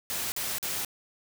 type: noise bursts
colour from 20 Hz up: white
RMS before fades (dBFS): -32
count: 3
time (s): 0.1-0.848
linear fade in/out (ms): 0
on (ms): 220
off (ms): 44
effects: none

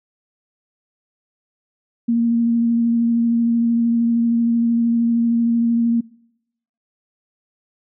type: tone with vibrato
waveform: sine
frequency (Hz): 233.1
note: A#3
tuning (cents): 0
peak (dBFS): -14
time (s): 2.08-6.01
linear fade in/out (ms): 10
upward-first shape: triangle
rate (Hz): 13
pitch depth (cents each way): 17
effects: noise-tail reverb RT60 0.8 s tail -24 dB re dry

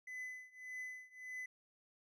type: tone with tremolo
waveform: triangle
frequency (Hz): 2012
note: B6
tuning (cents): +32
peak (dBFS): -40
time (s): 0.07-1.46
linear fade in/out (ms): 5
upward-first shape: triangle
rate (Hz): 1.7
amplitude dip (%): 95
effects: none

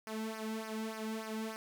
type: tone with flanger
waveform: sawtooth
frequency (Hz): 219.9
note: A3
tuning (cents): -1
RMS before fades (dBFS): -40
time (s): 0.07-1.56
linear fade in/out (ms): 0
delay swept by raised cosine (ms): 0.26 to 1.76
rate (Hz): 3.4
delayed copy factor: -0.8
effects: none

